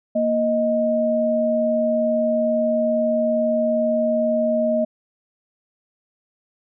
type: tone pair together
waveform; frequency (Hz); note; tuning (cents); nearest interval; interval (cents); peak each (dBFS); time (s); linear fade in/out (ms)
sine; 233.7 / 624; A#3 / D#5; +5 / +5; octave + perfect fourth; 1700; -22 / -18; 0.15-4.85; 10
effects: none